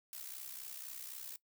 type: noise with amplitude modulation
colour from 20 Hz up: blue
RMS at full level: -44 dBFS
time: 0.13-1.36 s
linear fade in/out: 0 ms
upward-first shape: sine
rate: 63.9 Hz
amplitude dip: 70%
effects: noise-tail reverb RT60 0.1 s tail -19 dB re dry